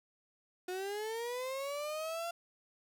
35% pulse linear sweep, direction up, 358.9 to 690 Hz, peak -35 dBFS, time 0.68-2.31 s, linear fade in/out 5 ms, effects none

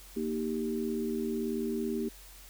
sine chord, Eb major, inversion second, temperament equal, 233.1 / 311.1 / 392 Hz, Bb3 / Eb4 / G4, 0 / 0 / 0 cents, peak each -33 / -37 / -34 dBFS, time 0.16-2.09 s, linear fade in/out 10 ms, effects added 46 Hz sine -52 dBFS peak until 2.49 s + white hiss -53 dBFS RMS until 2.49 s

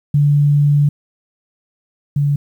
sine tone pair in turn, 145.1 / 143.6 Hz, D3 / D3, -21 / -39 cents, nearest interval unison, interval 18 cents, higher first, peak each -9 / -12 dBFS, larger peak first, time 0.14-0.89 / 2.16-2.36 s, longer first, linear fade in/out 5 ms, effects 8-bit

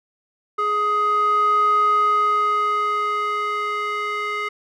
square tone with band-pass filter sweep, 417.8 Hz, G#4, 10 cents sharp, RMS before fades -20 dBFS, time 0.58-4.49 s, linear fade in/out 10 ms, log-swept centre 1100 to 1700 Hz, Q 5.6, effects none

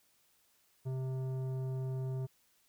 sine tone with tanh clipping, 130.81 Hz, C3, in tune, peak -36 dBFS, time 0.85-2.27 s, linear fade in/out 20 ms, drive 12 dB, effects white hiss -71 dBFS RMS until 2.68 s

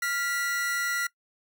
45% pulse tone pair together, 1396.9 / 1955.1 Hz, F6 / B6, 0 / -18 cents, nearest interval tritone, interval 582 cents, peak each -30 / -29 dBFS, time 0.02-1.07 s, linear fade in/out 5 ms, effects noise-tail reverb RT60 0.1 s tail -21 dB re dry

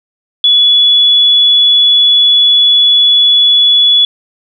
sine tone, 3412 Hz, G#7, 46 cents sharp, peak -4 dBFS, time 0.44-4.05 s, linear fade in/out 2 ms, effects none

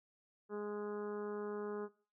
harmonic tone, 207.7 Hz, G#3, in tune, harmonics 1 / 2 / 3 / 4 / 5 / 6 / 7 / 8, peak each -46 / -40 / -56 / -54 / -54 / -54 / -57 / -63 dBFS, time 0.49-1.89 s, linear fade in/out 50 ms, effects noise-tail reverb RT60 0.4 s tail -19 dB re dry

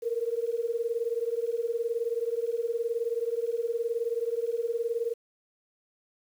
sine beating tone pair, 456.5 / 475.5 Hz, A#4 / A#4, -36 / +34 cents, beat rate 19 Hz, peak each -30 dBFS, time 0.02-5.14 s, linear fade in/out 20 ms, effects 9-bit

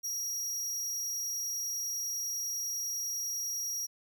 40% pulse tone, 5690 Hz, F8, 31 cents sharp, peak -32 dBFS, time 0.03-3.87 s, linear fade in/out 20 ms, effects none

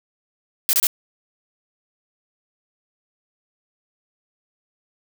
blue noise bursts, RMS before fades -17 dBFS, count 3, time 0.69-0.869 s, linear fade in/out 0 ms, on 41 ms, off 28 ms, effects none

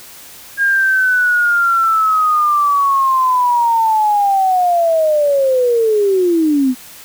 sine linear sweep, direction down, 1626 to 246.5 Hz, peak -10 dBFS, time 0.57-6.75 s, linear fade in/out 50 ms, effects white hiss -37 dBFS RMS until 7.04 s

